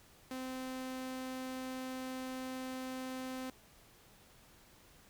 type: tone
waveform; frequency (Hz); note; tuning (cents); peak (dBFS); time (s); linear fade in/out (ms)
sawtooth; 258.7; C4; -19; -36; 0.31-3.5; 2
effects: pink hiss -62 dBFS RMS until 5.09 s